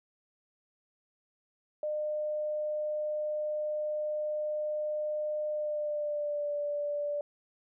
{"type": "tone with pitch glide", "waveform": "sine", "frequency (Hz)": [605, 584.1], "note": ["D#5", "D5"], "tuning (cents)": [-49, -10], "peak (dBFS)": -30, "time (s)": [1.83, 7.21], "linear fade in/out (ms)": 2, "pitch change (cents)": -61, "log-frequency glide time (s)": [5.49, 6.52], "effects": []}